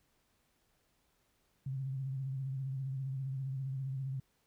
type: tone with vibrato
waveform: sine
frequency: 133.8 Hz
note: C3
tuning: 39 cents sharp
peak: -35 dBFS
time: 1.66-4.2 s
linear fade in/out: 5 ms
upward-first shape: sine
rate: 15 Hz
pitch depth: 50 cents each way
effects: pink hiss -75 dBFS RMS until 4.46 s